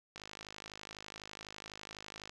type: click train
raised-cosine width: 0.2 ms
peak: -28 dBFS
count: 112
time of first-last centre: 0.16-2.295 s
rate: 52 Hz
effects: none